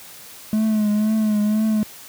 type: tone with vibrato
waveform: triangle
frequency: 213.7 Hz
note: G#3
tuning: 50 cents sharp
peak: -14 dBFS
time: 0.53-1.83 s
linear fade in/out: 0 ms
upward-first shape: triangle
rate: 2 Hz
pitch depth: 52 cents each way
effects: white hiss -41 dBFS RMS until 2.08 s + high-pass 60 Hz 12 dB/octave